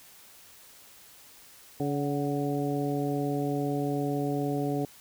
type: harmonic tone with a mistuned harmonic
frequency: 142.4 Hz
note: C#3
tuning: 47 cents sharp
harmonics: 1 / 2 / 3 / 4 / 5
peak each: -32 / -30 / -33 / -38 / -36 dBFS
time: 1.8-4.85 s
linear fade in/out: 2 ms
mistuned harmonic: 5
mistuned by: +56 cents
effects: white hiss -53 dBFS RMS until 5 s